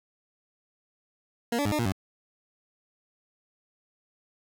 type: tone with pitch steps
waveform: 20% pulse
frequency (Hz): 235.4 / 288.3 / 103 / 302.4 / 117.9 / 94.9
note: A#3 / D4 / G#2 / D#4 / A#2 / F#2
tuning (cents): +17 / -32 / -14 / -49 / +20 / +44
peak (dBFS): -20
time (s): 1.52-1.922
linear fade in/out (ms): 5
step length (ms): 67
effects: none